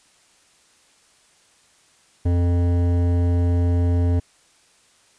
sine tone with hard clipping, 87.31 Hz, F2, in tune, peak -18 dBFS, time 2.25-4.2 s, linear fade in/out 10 ms, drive 13 dB, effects white hiss -57 dBFS RMS until 5.18 s + resampled to 22050 Hz

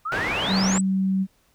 sine exponential sweep, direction up, 1200 to 8200 Hz, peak -25 dBFS, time 0.05-0.81 s, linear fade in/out 10 ms
white low-pass noise, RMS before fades -28 dBFS, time 0.12-0.78 s, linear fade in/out 0 ms, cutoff 1600 Hz, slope 12 dB/octave
sine tone, 191 Hz, G3, 45 cents flat, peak -19 dBFS, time 0.47-1.27 s, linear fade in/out 50 ms
effects pink hiss -63 dBFS RMS until 1.54 s

